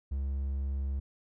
triangle tone, 68.4 Hz, C#2, 23 cents flat, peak -28 dBFS, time 0.11-1 s, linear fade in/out 10 ms, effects none

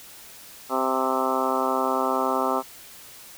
harmonic tone with a mistuned harmonic, 131.1 Hz, C3, 4 cents sharp, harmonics 2 / 3 / 4 / 5 / 6 / 7 / 8 / 9 / 10, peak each -30 / -30 / -30 / -30 / -30 / -30 / -30 / -30 / -30 dBFS, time 0.69-2.63 s, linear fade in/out 50 ms, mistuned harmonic 7, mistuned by -23 cents, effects white hiss -45 dBFS RMS until 3.37 s

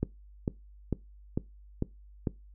click train, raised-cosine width 3 ms, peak -15 dBFS, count 6, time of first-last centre 0.03-2.272 s, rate 2.23 Hz, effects noise-tail reverb RT60 0.2 s tail -20 dB re dry + added 50 Hz sine -50 dBFS peak until 2.54 s

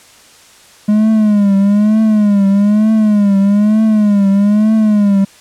triangle tone with vibrato, 207.7 Hz, G#3, in tune, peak -5 dBFS, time 0.88-5.25 s, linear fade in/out 10 ms, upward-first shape triangle, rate 1.1 Hz, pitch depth 110 cents each way, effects white hiss -42 dBFS RMS until 5.4 s + low-pass 9000 Hz 12 dB/octave

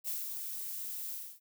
violet noise with ADSR envelope, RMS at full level -35 dBFS, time 0.04-1.4 s, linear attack 40 ms, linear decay 170 ms, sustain -5 dB, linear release 270 ms, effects none

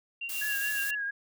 sine tone with tremolo, 2766 Hz, F7, 17 cents flat, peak -32 dBFS, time 0.21-0.95 s, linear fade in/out 5 ms, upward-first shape sine, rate 7.2 Hz, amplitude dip 75%
blue noise, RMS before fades -36 dBFS, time 0.29-0.91 s, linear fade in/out 5 ms
sine tone with vibrato, 1661.2 Hz, G#6, in tune, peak -30 dBFS, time 0.41-1.11 s, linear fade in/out 10 ms, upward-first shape triangle, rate 4.3 Hz, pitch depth 53 cents each way
effects none

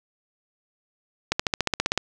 accelerating click train, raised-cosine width 0.2 ms, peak -4 dBFS, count 11, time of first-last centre 1.32-1.976 s, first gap 75 ms, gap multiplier 0.97, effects none

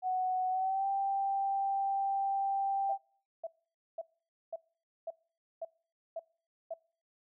sine tone with pitch glide, 742 to 786.1 Hz, F#5 to G5, +5 to +5 cents, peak -29 dBFS, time 0.02-2.98 s, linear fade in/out 50 ms, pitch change +100 cents, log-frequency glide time 0.49-0.87 s
sine tone bursts, 659.3 Hz, E5, in tune, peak -35 dBFS, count 8, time 2.89-6.74 s, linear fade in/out 5 ms, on 35 ms, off 510 ms
effects noise-tail reverb RT60 0.5 s tail -25 dB re dry

